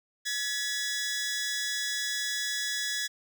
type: tone pair together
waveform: 15% pulse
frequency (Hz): 1693 / 1951.6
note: G#6 / B6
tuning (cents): +33 / -21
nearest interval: major second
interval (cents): 246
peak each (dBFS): -24 / -30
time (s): 0.25-3.08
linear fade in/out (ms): 20
effects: none